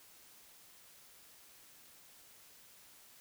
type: silence
effects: white hiss -60 dBFS RMS until 3.2 s